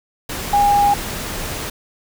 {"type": "tone in noise", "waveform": "sine", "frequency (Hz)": 814, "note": "G#5", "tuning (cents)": -35, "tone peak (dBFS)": -11, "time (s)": [0.53, 0.94], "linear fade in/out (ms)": 5, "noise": "pink", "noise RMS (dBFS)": -26, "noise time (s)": [0.29, 1.7], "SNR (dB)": 12, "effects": []}